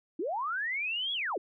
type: linear two-way sweep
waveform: sine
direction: up then down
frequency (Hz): 285.2 to 3400 to 285.2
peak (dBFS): -30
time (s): 0.19-1.38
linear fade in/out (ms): 5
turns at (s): 1.13
effects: none